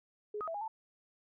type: tone with pitch steps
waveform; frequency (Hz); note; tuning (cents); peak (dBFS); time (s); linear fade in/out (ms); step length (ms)
sine; 419 / 1257 / 660 / 820 / 886; G#4 / D#6 / E5 / G#5 / A5; +15 / +17 / +2 / -22 / +12; -36; 0.34-0.68; 5; 68
effects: none